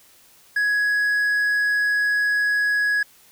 triangle tone, 1671 Hz, G#6, 10 cents sharp, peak -16 dBFS, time 0.56-3.03 s, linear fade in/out 5 ms, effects white hiss -53 dBFS RMS until 3.31 s

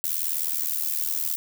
violet noise with amplitude modulation, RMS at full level -23 dBFS, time 0.04-1.36 s, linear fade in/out 0 ms, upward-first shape sine, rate 79.5 Hz, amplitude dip 90%, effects none

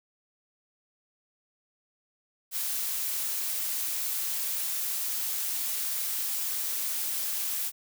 blue noise, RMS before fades -31 dBFS, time 2.51-7.72 s, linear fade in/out 50 ms, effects none

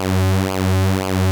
sawtooth tone with flanger, 94.6 Hz, F#2, 39 cents sharp, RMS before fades -17 dBFS, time 0-1.31 s, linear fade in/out 0 ms, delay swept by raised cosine 0.52 to 4.42 ms, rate 1.9 Hz, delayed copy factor -0.85, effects none

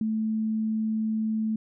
sine tone with ADSR envelope, 219 Hz, A3, 8 cents flat, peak -22 dBFS, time 0.01-1.56 s, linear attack 3 ms, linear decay 15 ms, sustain -2 dB, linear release 4 ms, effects none

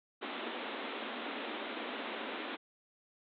pink band-pass noise, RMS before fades -41 dBFS, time 0.21-2.57 s, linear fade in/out 20 ms, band 220 to 3800 Hz, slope 96 dB/octave, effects none

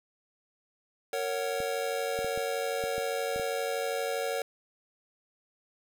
square chord, F# major, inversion first, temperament just, 462.5 / 555 / 740 Hz, A#4 / C#5 / F#5, -14 / +2 / 0 cents, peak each -34 / -34 / -37 dBFS, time 1.13-4.42 s, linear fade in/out 2 ms
clicks, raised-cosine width 3 ms, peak -29 dBFS, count 8, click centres 1.603 / 2.19 / 2.246 / 2.376 / 2.839 / 2.981 / 3.361 / 3.397 s
effects none

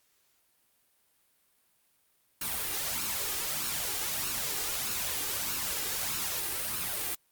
white noise with flanger, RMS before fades -33 dBFS, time 2.41-7.15 s, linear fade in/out 5 ms, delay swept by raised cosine 0.73 to 2.53 ms, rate 1.6 Hz, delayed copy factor +0.5, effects white hiss -70 dBFS RMS until 7.31 s + Opus 48 kbps

